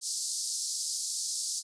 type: band-pass noise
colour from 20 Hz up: pink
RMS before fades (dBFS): -34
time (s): 0.01-1.63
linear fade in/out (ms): 50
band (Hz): 4500 to 9600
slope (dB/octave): 48
effects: none